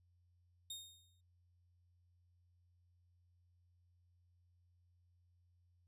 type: tone with exponential decay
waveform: sawtooth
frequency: 3697 Hz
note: A#7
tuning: 15 cents flat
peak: -40 dBFS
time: 0.7-1.21 s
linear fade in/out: 5 ms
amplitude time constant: 110 ms
effects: added 88 Hz sine -70 dBFS peak until 5.87 s + resampled to 32000 Hz